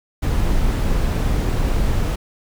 brown noise, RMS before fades -18 dBFS, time 0.22-2.16 s, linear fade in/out 10 ms, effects none

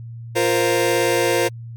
sawtooth chord, F suspended fourth, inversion none, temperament just, 349.2 / 465.6 / 523.8 Hz, F4 / Bb4 / C5, 0 / -2 / +2 cents, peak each -16 dBFS, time 0.35-1.49 s, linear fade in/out 20 ms, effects added 116 Hz sine -31 dBFS peak until 1.76 s + MP3 96 kbps

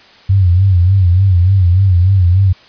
sine tone with vibrato, 92.5 Hz, F#2, in tune, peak -6 dBFS, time 0.29-2.53 s, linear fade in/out 10 ms, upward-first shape sine, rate 3.4 Hz, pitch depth 110 cents each way, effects white hiss -42 dBFS RMS until 2.68 s + resampled to 11025 Hz

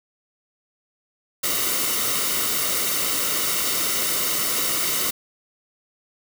white noise with comb filter, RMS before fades -23 dBFS, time 1.43-5.11 s, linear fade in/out 10 ms, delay 1.2 ms, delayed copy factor -0.6, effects none

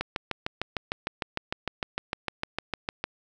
click train, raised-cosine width 0.3 ms, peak -12 dBFS, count 21, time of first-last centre 0.01-3.04 s, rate 6.6 Hz, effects none

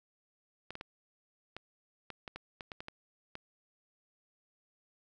clicks, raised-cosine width 0.3 ms, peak -26 dBFS, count 12, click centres 0.706 / 0.754 / 0.811 / 1.566 / 2.103 / 2.278 / 2.36 / 2.608 / 2.718 / 2.805 / 2.884 / 3.354 s, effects none

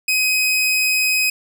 sawtooth tone, 2521 Hz, D#7, 22 cents sharp, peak -12 dBFS, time 0.08-1.3 s, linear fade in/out 5 ms, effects none

